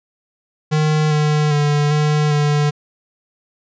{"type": "tone with pitch steps", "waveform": "square", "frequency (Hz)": [153.6, 150.9, 147, 150.4, 147.5], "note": ["D#3", "D3", "D3", "D3", "D3"], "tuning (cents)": [-22, 47, 2, 42, 8], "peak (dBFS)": -14, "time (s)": [0.71, 2.71], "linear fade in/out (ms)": 20, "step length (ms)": 400, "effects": ["resampled to 16000 Hz"]}